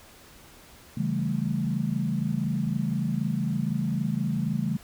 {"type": "chord", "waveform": "sine", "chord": "A dominant seventh", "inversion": "first", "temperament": "equal", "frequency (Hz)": [138.59, 164.81, 196, 220], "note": ["C#3", "E3", "G3", "A3"], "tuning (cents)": [0, 0, 0, 0], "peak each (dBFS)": -30, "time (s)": [0.97, 4.77], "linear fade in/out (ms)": 5, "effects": ["pink hiss -51 dBFS RMS until 4.83 s"]}